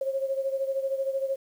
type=beating tone pair; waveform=sine; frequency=537 / 550 Hz; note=C5 / C#5; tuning=+45 / -14 cents; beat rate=13 Hz; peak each=-27 / -32 dBFS; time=0.01-1.36 s; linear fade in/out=5 ms; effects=9-bit